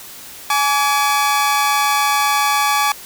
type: tone pair together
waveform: sawtooth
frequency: 840 / 1149.1 Hz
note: G#5 / D6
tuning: +19 / -38 cents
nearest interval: perfect fourth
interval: 543 cents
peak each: -13 dBFS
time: 0.5-2.92 s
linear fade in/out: 2 ms
effects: white hiss -36 dBFS RMS until 3.05 s